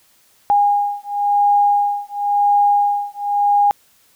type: beating tone pair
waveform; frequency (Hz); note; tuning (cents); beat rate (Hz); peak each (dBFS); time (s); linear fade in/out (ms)
sine; 816 / 816.95; G#5 / G#5; -31 / -29; 0.95; -16; 0.5-3.71; 0
effects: white hiss -55 dBFS RMS until 4.15 s